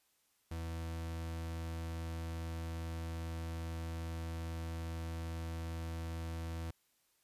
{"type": "tone", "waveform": "40% pulse", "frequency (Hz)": 82.41, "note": "E2", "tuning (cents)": 0, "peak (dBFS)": -38, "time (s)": [0.51, 6.71], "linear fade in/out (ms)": 5, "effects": ["white hiss -75 dBFS RMS until 7.23 s", "resampled to 32000 Hz"]}